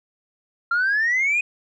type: exponential sweep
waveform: sine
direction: up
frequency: 1368 to 2511 Hz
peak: -16 dBFS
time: 0.71-1.41 s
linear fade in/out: 5 ms
effects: tanh soft clip ceiling -15 dBFS